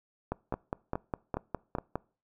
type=two click trains; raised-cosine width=1 ms; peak=-17 / -18 dBFS; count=9 / 4; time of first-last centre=0.32-1.956 / 0.54-1.785 s; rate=4.89 / 2.41 Hz; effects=noise-tail reverb RT60 0.4 s tail -24 dB re dry